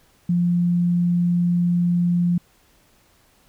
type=tone; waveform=sine; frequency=174.61 Hz; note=F3; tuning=in tune; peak=-16 dBFS; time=0.29-2.38 s; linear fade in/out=5 ms; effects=pink hiss -58 dBFS RMS until 3.48 s